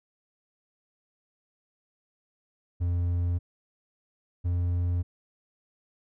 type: tone pair in turn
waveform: triangle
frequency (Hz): 87.31 / 87.82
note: F2 / F2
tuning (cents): 0 / +10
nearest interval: unison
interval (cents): 10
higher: second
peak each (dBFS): -22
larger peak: neither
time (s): 2.8-3.39 / 4.44-5.03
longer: neither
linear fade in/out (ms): 20
effects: none